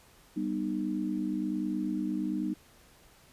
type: chord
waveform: sine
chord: G augmented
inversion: none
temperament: just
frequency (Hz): 196 / 245 / 306.2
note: G3 / B3 / D#4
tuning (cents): 0 / -14 / -28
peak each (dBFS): -34 / -35 / -32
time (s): 0.36-2.54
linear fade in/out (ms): 10
effects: pink hiss -59 dBFS RMS until 3.32 s + resampled to 32000 Hz